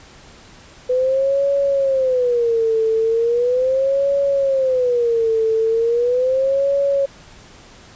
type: tone with vibrato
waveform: sine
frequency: 498.7 Hz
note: B4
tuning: 17 cents sharp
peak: -14 dBFS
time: 0.89-7.06 s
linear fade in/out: 10 ms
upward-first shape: sine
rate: 0.38 Hz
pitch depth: 200 cents each way
effects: pink hiss -44 dBFS RMS until 7.95 s + resampled to 16000 Hz